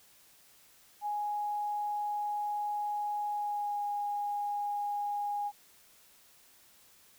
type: tone with pitch glide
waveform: sine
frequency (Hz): 830.6 to 821.5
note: G#5 to G#5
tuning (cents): 0 to -19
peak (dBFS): -31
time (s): 1.01-5.52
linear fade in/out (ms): 50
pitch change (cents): -19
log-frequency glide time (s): 3.29-3.84
effects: white hiss -61 dBFS RMS until 7.18 s